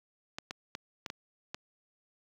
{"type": "clicks", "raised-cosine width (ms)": 0.2, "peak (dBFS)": -20, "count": 6, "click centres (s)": [0.385, 0.509, 0.751, 1.062, 1.101, 1.545], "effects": ["high-pass 80 Hz 12 dB/octave", "9-bit"]}